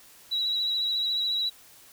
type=tone with vibrato; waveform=triangle; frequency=3900 Hz; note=B7; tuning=23 cents flat; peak=-21 dBFS; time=0.31-1.5 s; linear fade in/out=20 ms; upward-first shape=sine; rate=14 Hz; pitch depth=26 cents each way; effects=tanh soft clip ceiling -23 dBFS + white hiss -53 dBFS RMS until 1.92 s

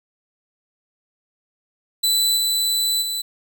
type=tone with level steps; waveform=sawtooth; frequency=3991 Hz; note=B7; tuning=17 cents sharp; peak=-13 / -15 / -20 dBFS; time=2.03-3.22 s; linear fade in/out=10 ms; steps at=2.36 / 3.01 s; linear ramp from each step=20 ms; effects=none

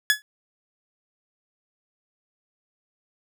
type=tone with exponential decay; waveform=sawtooth; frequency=1700 Hz; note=G#6; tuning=40 cents sharp; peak=-9 dBFS; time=0.1-0.22 s; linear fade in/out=0 ms; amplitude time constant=24 ms; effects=none

